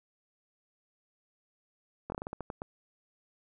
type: slowing click train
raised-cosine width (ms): 1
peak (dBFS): -23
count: 10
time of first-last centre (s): 2.1-2.619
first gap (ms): 21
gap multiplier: 1.24
effects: none